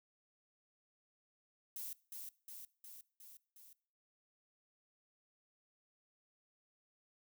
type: noise with echo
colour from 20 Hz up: violet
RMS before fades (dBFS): -45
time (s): 1.76-1.93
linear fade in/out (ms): 2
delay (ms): 360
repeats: 5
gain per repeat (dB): -3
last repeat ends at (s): 3.73
effects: noise-tail reverb RT60 0.5 s tail -22 dB re dry